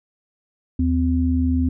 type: tone pair together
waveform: sine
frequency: 78.7 / 256.4 Hz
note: D#2 / C4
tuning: +20 / -35 cents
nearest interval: octave + minor sixth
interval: 2045 cents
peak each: -19 dBFS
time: 0.79-1.69 s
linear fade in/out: 5 ms
effects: none

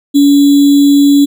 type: tone with sample-and-hold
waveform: sine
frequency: 284 Hz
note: C#4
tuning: 42 cents sharp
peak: -3 dBFS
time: 0.14-1.26 s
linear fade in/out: 20 ms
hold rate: 3675 Hz
effects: none

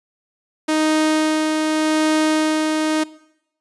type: tone with tremolo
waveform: sawtooth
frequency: 311.1 Hz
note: D#4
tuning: in tune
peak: -11 dBFS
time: 0.68-3.04 s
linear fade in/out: 10 ms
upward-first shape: sine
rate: 0.85 Hz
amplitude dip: 30%
effects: noise-tail reverb RT60 0.8 s tail -20 dB re dry + resampled to 24000 Hz

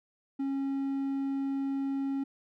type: tone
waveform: triangle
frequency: 273.5 Hz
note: C#4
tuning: 23 cents flat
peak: -27 dBFS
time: 0.39-2.24 s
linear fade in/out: 10 ms
effects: none

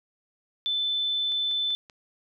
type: tone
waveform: sine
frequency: 3520 Hz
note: A7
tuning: in tune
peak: -24 dBFS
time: 0.66-1.75 s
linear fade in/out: 0 ms
type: click train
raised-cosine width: 0.2 ms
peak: -30 dBFS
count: 4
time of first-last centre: 1.32-1.898 s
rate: 5.19 Hz
effects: none

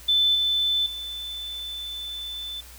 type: tone with level steps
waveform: sine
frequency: 3520 Hz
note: A7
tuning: in tune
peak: -17 / -20 / -31 dBFS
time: 0.08-2.61 s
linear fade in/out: 10 ms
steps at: 0.35 / 0.86 s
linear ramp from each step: 2 ms
effects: added 60 Hz sine -46 dBFS peak until 2.78 s + white hiss -47 dBFS RMS until 2.78 s

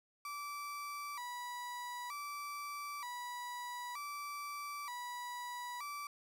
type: tone with vibrato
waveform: 35% pulse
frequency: 1065 Hz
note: C6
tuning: 30 cents sharp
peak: -40 dBFS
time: 0.25-6.07 s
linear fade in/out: 2 ms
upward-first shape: square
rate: 0.54 Hz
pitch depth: 150 cents each way
effects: none

